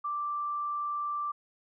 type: tone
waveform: sine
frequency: 1174.7 Hz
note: D6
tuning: in tune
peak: -30 dBFS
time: 0.04-1.32 s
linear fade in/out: 10 ms
effects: none